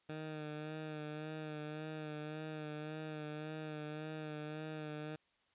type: tone with vibrato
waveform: 15% pulse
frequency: 153.5 Hz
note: D#3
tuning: 23 cents flat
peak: -36 dBFS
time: 0.09-5.16 s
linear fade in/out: 5 ms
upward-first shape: sine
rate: 1.8 Hz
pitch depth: 30 cents each way
effects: white hiss -75 dBFS RMS until 5.54 s + resampled to 8000 Hz